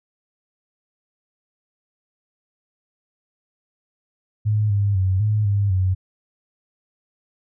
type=tone with pitch steps; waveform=sine; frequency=106.3 / 101.2 / 94.2 / 106.4 / 100.9 / 93.3 Hz; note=G#2 / G#2 / F#2 / G#2 / G#2 / F#2; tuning=+41 / -44 / +32 / +42 / -49 / +15 cents; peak=-16 dBFS; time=4.45-5.95 s; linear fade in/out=20 ms; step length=250 ms; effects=none